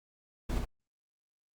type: noise with echo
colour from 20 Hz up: brown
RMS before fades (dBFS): -32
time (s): 0.49-0.59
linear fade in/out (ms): 10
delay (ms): 61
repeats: 1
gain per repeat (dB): -3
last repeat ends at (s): 0.651
effects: Opus 48 kbps